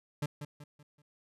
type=tone with echo; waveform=40% pulse; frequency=146.83 Hz; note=D3; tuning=in tune; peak=-30 dBFS; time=0.22-0.26 s; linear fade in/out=5 ms; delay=190 ms; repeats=4; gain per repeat=-8 dB; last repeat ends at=1.02 s; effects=resampled to 32000 Hz